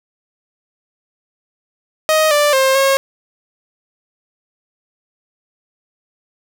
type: tone with pitch steps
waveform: sawtooth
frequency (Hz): 626 / 588 / 531 / 543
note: D#5 / D5 / C5 / C#5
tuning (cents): +10 / +2 / +25 / -36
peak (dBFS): -7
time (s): 2.09-2.97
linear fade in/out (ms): 0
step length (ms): 220
effects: none